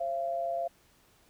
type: tone pair together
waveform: sine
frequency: 536 / 681 Hz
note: C5 / F5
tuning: +42 / -44 cents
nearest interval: major third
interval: 414 cents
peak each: -37 / -30 dBFS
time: 0-0.68 s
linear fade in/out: 10 ms
effects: pink hiss -64 dBFS RMS until 1.29 s